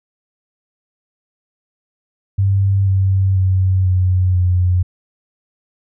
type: tone with pitch steps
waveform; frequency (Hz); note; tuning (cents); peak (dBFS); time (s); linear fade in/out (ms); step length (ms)
sine; 98 / 95.93 / 93.9 / 91.91 / 89.97; G2 / G2 / F#2 / F#2 / F#2; 0 / -37 / +26 / -11 / -48; -11; 2.38-4.83; 10; 490
effects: none